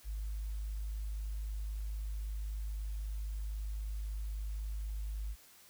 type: tone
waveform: sine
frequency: 51.91 Hz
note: G#1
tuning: in tune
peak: -35 dBFS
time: 0.04-5.36 s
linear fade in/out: 50 ms
effects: tanh soft clip ceiling -31 dBFS + white hiss -60 dBFS RMS until 5.69 s